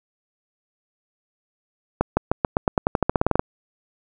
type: accelerating click train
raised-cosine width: 1 ms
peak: -3 dBFS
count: 17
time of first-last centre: 2.01-3.395 s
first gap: 160 ms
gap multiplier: 0.91
effects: none